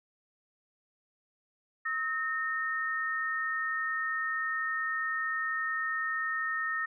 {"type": "tone pair together", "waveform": "sine", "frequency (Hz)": [1285, 1833.9], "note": ["E6", "A#6"], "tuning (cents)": [-45, -29], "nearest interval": "tritone", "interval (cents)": 616, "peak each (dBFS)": [-34, -31], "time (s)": [1.85, 6.86], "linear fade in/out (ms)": 10, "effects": []}